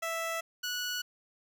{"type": "tone pair in turn", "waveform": "15% pulse", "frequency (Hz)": [659.3, 1470.7], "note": ["E5", "F#6"], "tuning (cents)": [0, -11], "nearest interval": "octave + major second", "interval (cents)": 1389, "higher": "second", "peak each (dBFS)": -26, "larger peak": "neither", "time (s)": [[0.02, 0.41], [0.63, 1.02]], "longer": "neither", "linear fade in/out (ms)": 10, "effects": []}